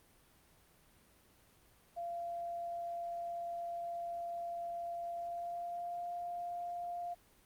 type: tone with pitch glide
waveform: sine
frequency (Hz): 688 to 699.2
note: F5 to F5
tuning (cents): -26 to +2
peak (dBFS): -38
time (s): 1.96-7.15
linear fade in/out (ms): 20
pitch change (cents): +28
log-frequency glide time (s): 5.11-6.03
effects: pink hiss -66 dBFS RMS until 7.45 s + Opus 32 kbps